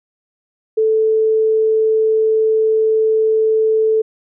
sine tone, 439.1 Hz, A4, 4 cents flat, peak -11 dBFS, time 0.77-4.02 s, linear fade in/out 10 ms, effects none

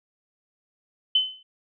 sine tone with exponential decay, 3042 Hz, F#7, 47 cents sharp, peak -14 dBFS, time 1.15-1.43 s, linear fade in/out 5 ms, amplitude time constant 60 ms, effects none

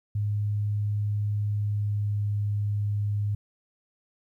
sine tone with pitch glide, 103.83 to 103.17 Hz, G#2 to G#2, 0 to -11 cents, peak -24 dBFS, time 0.15-3.35 s, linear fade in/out 5 ms, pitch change -11 cents, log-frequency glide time 1.48-2.28 s, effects 11-bit

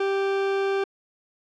40% pulse tone, 392 Hz, G4, in tune, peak -21 dBFS, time 0-0.84 s, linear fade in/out 5 ms, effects low-pass 3000 Hz 12 dB/octave

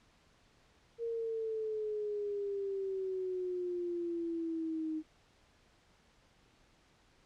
sine exponential sweep, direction down, 466.2 to 311.1 Hz, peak -34 dBFS, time 0.98-5.03 s, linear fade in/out 50 ms, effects pink hiss -67 dBFS RMS until 7.25 s + low-pass 6000 Hz 12 dB/octave

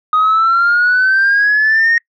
sine exponential sweep, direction up, 1244.5 to 1864.7 Hz, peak -7 dBFS, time 0.13-1.98 s, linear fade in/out 2 ms, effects noise-tail reverb RT60 0.1 s tail -26 dB re dry + tanh soft clip ceiling -6 dBFS

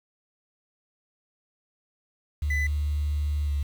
sine tone with pitch glide, 73.9 to 71.8 Hz, D2 to D2, +11 to -39 cents, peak -23 dBFS, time 2.42-3.63 s, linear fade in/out 5 ms, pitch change -50 cents, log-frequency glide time 3.45-3.52 s
triangle tone, 2000 Hz, B6, 21 cents sharp, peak -24 dBFS, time 2.5-2.67 s, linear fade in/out 5 ms
effects tanh soft clip ceiling -16 dBFS + 8-bit

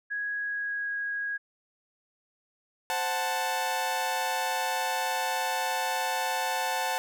sine tone with pitch glide, 1661.2 to 1647.8 Hz, G#6 to G#6, 0 to -14 cents, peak -29 dBFS, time 0.1-1.38 s, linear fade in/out 20 ms, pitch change -14 cents, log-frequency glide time 0.34-0.9 s
sawtooth chord, F# diminished, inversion second, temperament equal, 523.3 / 740 / 880 Hz, C5 / F#5 / A5, 0 / 0 / 0 cents, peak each -32 / -28 / -26 dBFS, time 2.9-6.98 s, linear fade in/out 0 ms
effects none

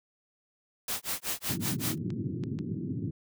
white noise with tremolo, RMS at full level -31 dBFS, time 0.88-1.98 s, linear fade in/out 2 ms, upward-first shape sine, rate 5.3 Hz, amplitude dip 100%
pink band-pass noise, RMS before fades -34 dBFS, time 1.49-3.11 s, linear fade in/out 10 ms, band 100 to 350 Hz, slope 48 dB/octave
clicks, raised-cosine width 0.2 ms, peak -29 dBFS, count 4, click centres 1.916 / 2.104 / 2.437 / 2.589 s
effects none

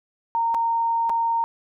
sine tone with dropouts, 922 Hz, A#5, 19 cents flat, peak -19 dBFS, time 0.35-1.44 s, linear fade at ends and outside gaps 0 ms, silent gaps 0.543-0.547 / 1.095-1.1 s, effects none

